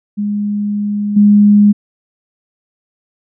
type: tone with level steps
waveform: sine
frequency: 206.2 Hz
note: G#3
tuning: 12 cents flat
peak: -14 / -4 dBFS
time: 0.17-1.73 s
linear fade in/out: 20 ms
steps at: 1.16 s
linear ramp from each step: 10 ms
effects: none